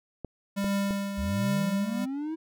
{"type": "clicks", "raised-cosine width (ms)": 2, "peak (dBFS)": -22, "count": 3, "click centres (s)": [0.247, 0.644, 0.908]}
{"type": "tone with tremolo", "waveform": "square", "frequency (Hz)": 198.9, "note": "G3", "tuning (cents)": 25, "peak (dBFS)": -25, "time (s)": [0.56, 2.06], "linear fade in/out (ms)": 20, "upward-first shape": "triangle", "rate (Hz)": 1.3, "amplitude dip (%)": 60}
{"type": "linear sweep", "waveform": "triangle", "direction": "up", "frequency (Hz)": [62.6, 326.7], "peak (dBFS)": -28, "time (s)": [1.17, 2.36], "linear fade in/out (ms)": 20}
{"effects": []}